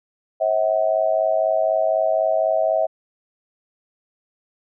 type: tone with amplitude modulation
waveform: sine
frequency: 645 Hz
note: E5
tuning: 38 cents flat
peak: -12 dBFS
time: 0.4-2.87 s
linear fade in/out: 20 ms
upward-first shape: sine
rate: 104 Hz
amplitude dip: 95%
effects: none